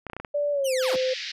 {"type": "clicks", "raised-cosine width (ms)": 0.5, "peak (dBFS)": -20, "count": 6, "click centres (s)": [0.067, 0.099, 0.133, 0.166, 0.2, 0.248]}
{"type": "tone with pitch glide", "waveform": "sine", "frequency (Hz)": [582, 515.5], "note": ["D5", "C5"], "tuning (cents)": [-16, -26], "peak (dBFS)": -22, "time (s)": [0.34, 1.14], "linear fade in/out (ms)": 10, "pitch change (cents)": -210, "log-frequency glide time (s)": [0.52, 0.73]}
{"type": "linear sweep", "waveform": "15% pulse", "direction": "down", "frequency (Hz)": [3200, 30.87], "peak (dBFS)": -23, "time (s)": [0.64, 0.97], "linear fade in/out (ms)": 20}
{"type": "band-pass noise", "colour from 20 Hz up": "white", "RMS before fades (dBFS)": -34, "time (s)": [0.82, 1.32], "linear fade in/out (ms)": 10, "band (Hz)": [1700, 5200], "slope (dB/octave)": 48}
{"effects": ["resampled to 32000 Hz"]}